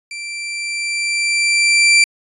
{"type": "tone with level ramp", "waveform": "sawtooth", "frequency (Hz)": 2349, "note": "D7", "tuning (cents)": 0, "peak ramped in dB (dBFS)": [-23, -4], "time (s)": [0.11, 2.04], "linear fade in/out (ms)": 2, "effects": ["resampled to 24000 Hz"]}